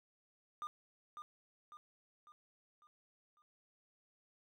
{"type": "tone with echo", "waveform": "triangle", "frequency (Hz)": 1209, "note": "D6", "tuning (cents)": 50, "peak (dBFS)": -38, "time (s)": [0.62, 0.67], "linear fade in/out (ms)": 0, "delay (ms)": 550, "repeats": 5, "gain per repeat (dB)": -6, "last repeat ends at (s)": 3.42, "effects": []}